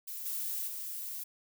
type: noise with level steps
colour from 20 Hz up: violet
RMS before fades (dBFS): -41 / -36 / -40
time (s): 0.07-1.24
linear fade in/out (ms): 10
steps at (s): 0.25 / 0.67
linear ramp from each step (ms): 10
effects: none